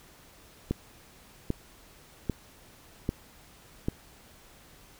click train, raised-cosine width 3 ms, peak -14 dBFS, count 5, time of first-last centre 0.71-3.885 s, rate 1.26 Hz, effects pink hiss -55 dBFS RMS until 4.99 s

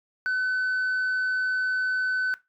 sine tone, 1511 Hz, F#6, 36 cents sharp, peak -21 dBFS, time 0.26-2.34 s, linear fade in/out 0 ms, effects noise-tail reverb RT60 0.2 s tail -18 dB re dry + tanh soft clip ceiling -22 dBFS

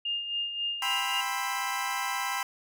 sine tone with tremolo, 2820 Hz, F7, 16 cents sharp, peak -27 dBFS, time 0.05-1.21 s, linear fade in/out 5 ms, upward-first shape sine, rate 3.7 Hz, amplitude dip 55%
25% pulse chord, C major seventh, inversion second, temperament equal with one note detuned, 794.5 / 987.8 / 1046.5 / 1318.5 Hz, G5 / B5 / C6 / E6, +23 / 0 / 0 / 0 cents, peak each -31 / -30 / -31 / -33 dBFS, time 0.82-2.43 s, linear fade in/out 2 ms
effects none

